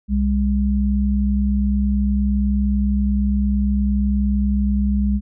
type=tone pair together; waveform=sine; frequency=64.1 / 203.5 Hz; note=C2 / G#3; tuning=-35 / -35 cents; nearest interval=octave + minor sixth; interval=2000 cents; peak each=-18 dBFS; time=0.08-5.21 s; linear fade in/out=50 ms; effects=none